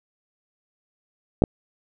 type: clicks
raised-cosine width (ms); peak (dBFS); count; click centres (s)
2; -4; 2; 1.421 / 1.438
effects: none